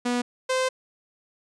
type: tone pair in turn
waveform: sawtooth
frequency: 244.1 / 517.2 Hz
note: B3 / C5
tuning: -20 / -20 cents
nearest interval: octave + minor second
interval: 1300 cents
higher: second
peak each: -19 / -18 dBFS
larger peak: second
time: 0.05-0.22 / 0.49-0.69 s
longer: second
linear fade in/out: 10 ms
effects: resampled to 22050 Hz

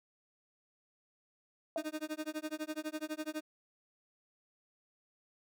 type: tone with exponential decay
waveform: sine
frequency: 659.3 Hz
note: E5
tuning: in tune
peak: -30 dBFS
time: 1.76-1.88 s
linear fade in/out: 1 ms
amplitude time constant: 26 ms
type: tone with tremolo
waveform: 30% pulse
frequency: 308.6 Hz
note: D#4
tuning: 14 cents flat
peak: -32 dBFS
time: 1.77-3.41 s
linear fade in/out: 10 ms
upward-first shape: sine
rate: 12 Hz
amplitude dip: 100%
effects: none

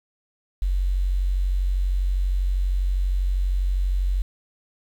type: tone with quantisation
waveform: sine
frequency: 46.25 Hz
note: F#1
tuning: in tune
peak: -19 dBFS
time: 0.62-4.22 s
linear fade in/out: 0 ms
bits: 8
effects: none

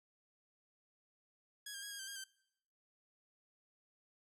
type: tone with pitch steps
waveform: 10% pulse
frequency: 1666 / 1603 / 1653 / 1628 / 1562 / 1617 / 1556 Hz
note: G#6 / G6 / G#6 / G#6 / G6 / G#6 / G6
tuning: +5 / +38 / -9 / -35 / -7 / -47 / -13 cents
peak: -36 dBFS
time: 1.66-2.241 s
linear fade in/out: 5 ms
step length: 83 ms
effects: noise-tail reverb RT60 0.8 s tail -23 dB re dry

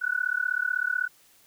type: tone with amplitude modulation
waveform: sine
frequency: 1480 Hz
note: F#6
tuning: in tune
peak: -20 dBFS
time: 0.01-1.08 s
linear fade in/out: 20 ms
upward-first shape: sine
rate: 36 Hz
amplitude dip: 100%
effects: white hiss -59 dBFS RMS until 1.46 s

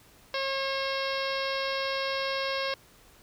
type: harmonic tone with a mistuned harmonic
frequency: 541 Hz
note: C#5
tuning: 42 cents flat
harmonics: 1 / 2 / 3 / 4 / 5 / 6 / 7 / 8 / 9 / 10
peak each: -32 / -35 / -37 / -38 / -39 / -40 / -40 / -41 / -42 / -42 dBFS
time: 0.34-2.74 s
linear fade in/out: 2 ms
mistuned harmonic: 7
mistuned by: +16 cents
effects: pink hiss -57 dBFS RMS until 3.22 s

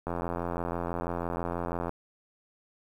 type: click train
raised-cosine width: 1 ms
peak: -18 dBFS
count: 158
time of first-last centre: 0.07-1.893 s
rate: 86.1 Hz
effects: 9-bit

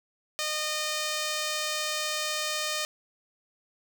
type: tone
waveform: 5% pulse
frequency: 612 Hz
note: D#5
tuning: 29 cents flat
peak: -17 dBFS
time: 0.39-2.85 s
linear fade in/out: 0 ms
effects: none

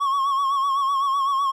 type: tone with vibrato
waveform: triangle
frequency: 1100 Hz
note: C#6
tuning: 14 cents flat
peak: -17 dBFS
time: 0-1.52 s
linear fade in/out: 20 ms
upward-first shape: sine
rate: 7.9 Hz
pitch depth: 56 cents each way
effects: none

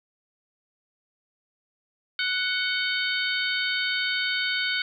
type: harmonic tone with a mistuned harmonic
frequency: 740 Hz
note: F#5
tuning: in tune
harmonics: 2 / 3 / 4 / 5 / 6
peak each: -28 / -30 / -31 / -32 / -33 dBFS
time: 2.19-4.82 s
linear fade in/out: 2 ms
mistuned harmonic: 4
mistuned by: +61 cents
effects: 10-bit

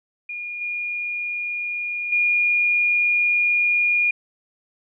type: tone with level steps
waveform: sine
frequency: 2429 Hz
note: D#7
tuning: 42 cents flat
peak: -28 / -24 / -16 dBFS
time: 0.29-4.11 s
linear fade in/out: 5 ms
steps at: 0.61 / 2.12 s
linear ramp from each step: 5 ms
effects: none

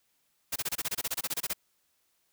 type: noise bursts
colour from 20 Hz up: white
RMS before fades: -31 dBFS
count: 16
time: 0.52-1.535 s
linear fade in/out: 10 ms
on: 40 ms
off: 25 ms
effects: white hiss -73 dBFS RMS until 2.32 s

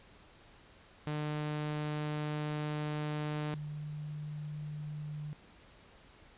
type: tone pair in turn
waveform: sawtooth / sine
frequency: 150.5 / 149.9 Hz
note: D3 / D3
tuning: +43 / +36 cents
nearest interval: unison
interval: 7 cents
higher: first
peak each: -30 / -38 dBFS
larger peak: first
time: 1.07-3.54 / 3.54-5.33 s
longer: first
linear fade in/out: 0 ms
effects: pink hiss -59 dBFS RMS until 6.37 s + resampled to 8000 Hz

